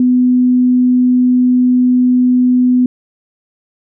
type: tone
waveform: sine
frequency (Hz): 250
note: B3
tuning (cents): +21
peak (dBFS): -7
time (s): 0-2.86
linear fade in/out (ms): 2
effects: none